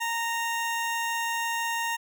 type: tone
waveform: 20% pulse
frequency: 926 Hz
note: A#5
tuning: 12 cents flat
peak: -22 dBFS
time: 0-1.97 s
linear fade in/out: 20 ms
effects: none

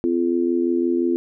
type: harmonic tone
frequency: 85.8 Hz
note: F2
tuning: 30 cents flat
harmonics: 3 / 4 / 5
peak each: -22 / -19 / -30 dBFS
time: 0.04-1.16 s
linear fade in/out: 0 ms
effects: none

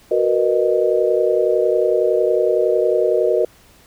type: chord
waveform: sine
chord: B major seventh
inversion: second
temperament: just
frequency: 370.4 / 463 / 493.9 / 617.4 Hz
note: F#4 / A#4 / B4 / D#5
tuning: +2 / -12 / 0 / -14 cents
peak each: -19 / -18 / -21 / -19 dBFS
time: 0.11-3.45 s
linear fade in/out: 5 ms
effects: pink hiss -50 dBFS RMS until 3.86 s

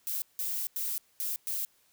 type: noise bursts at uneven times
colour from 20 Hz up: violet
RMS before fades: -33 dBFS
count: 5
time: 0.07-0.22 / 0.39-0.67 / 0.76-0.98 / 1.2-1.36 / 1.47-1.65 s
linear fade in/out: 0 ms
effects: white hiss -67 dBFS RMS until 1.92 s

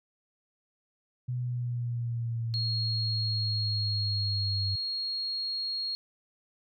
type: exponential sweep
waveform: sine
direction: down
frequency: 124.8 to 98 Hz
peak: -29 dBFS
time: 1.28-4.76 s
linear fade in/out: 10 ms
type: tone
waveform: sine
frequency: 4285 Hz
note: C8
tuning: 40 cents sharp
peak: -30 dBFS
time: 2.54-5.95 s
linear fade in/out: 0 ms
effects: none

